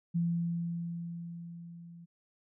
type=tone with level ramp; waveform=sine; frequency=170 Hz; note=F3; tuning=46 cents flat; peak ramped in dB=-26 to -48 dBFS; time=0.14-2.06 s; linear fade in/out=20 ms; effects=none